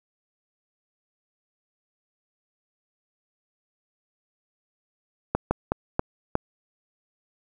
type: slowing click train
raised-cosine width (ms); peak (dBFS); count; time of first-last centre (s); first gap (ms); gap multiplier
1; -7; 5; 5.35-6.354; 160; 1.31
effects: 8-bit